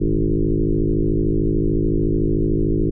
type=tone with frequency modulation; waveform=sine; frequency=155.56 Hz; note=D#3; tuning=in tune; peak=-15 dBFS; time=0-2.91 s; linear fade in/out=20 ms; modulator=53.6 Hz; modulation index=4.4; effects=none